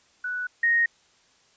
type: tone pair in turn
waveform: sine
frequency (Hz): 1480 / 1864.7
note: F#6 / A#6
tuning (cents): 0 / 0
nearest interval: major third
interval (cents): 400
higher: second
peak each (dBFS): -27 / -18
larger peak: second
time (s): 0.24-0.47 / 0.63-0.86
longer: neither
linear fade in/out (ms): 5
effects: white hiss -61 dBFS RMS until 1.56 s + resampled to 16000 Hz